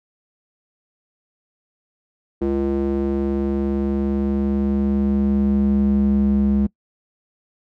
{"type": "tone with band-pass filter sweep", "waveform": "square", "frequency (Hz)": 68.8, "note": "C#2", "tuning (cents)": -12, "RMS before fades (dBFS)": -19, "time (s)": [2.41, 6.67], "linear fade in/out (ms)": 10, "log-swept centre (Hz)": [330, 190], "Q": 3, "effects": ["noise-tail reverb RT60 0.1 s tail -24 dB re dry"]}